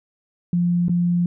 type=tone with dropouts; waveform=sine; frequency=174.61 Hz; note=F3; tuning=in tune; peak=-16 dBFS; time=0.53-1.26 s; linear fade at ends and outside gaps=2 ms; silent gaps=0.883-0.894 s; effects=none